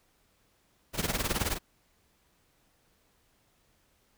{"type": "noise with tremolo", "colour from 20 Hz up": "pink", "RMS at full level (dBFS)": -27, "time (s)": [0.93, 1.59], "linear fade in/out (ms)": 50, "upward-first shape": "triangle", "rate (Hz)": 19, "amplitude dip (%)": 90, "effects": ["pink hiss -69 dBFS RMS until 4.17 s"]}